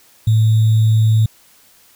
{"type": "tone with sample-and-hold", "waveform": "sine", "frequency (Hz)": 110, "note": "A2", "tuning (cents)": 0, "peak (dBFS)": -9, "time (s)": [0.27, 1.26], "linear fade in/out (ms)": 5, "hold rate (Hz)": 3675, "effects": ["white hiss -50 dBFS RMS until 1.95 s"]}